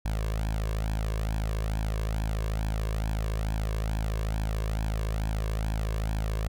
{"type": "tone with flanger", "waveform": "sawtooth", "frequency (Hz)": 53.7, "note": "A1", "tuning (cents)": -41, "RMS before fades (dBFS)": -29, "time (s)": [0.05, 6.48], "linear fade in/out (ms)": 5, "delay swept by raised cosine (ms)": [1.2, 1.85], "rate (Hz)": 2.3, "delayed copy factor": 0.75, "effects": []}